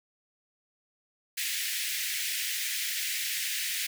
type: high-pass noise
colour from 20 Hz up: pink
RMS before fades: -32 dBFS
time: 1.37-3.87 s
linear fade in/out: 10 ms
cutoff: 1800 Hz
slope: 48 dB/octave
effects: none